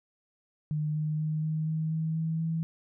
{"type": "tone with pitch steps", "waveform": "sine", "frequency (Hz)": [152, 153.5, 155.01, 156.54, 158.09, 159.65, 161.22, 162.82], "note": ["D#3", "D#3", "D#3", "D#3", "D#3", "D#3", "E3", "E3"], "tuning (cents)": [-40, -23, -6, 11, 28, 45, -38, -21], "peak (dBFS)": -27, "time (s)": [0.71, 2.63], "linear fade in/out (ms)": 0, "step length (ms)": 240, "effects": []}